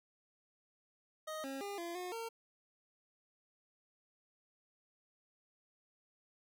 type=tone with pitch steps; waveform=25% pulse; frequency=624 / 270.7 / 403.1 / 341.8 / 361.1 / 456.9 Hz; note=D#5 / C#4 / G4 / F4 / F#4 / A#4; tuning=+5 / -41 / +48 / -37 / -42 / -35 cents; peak=-37 dBFS; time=1.27-2.29 s; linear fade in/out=10 ms; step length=170 ms; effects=none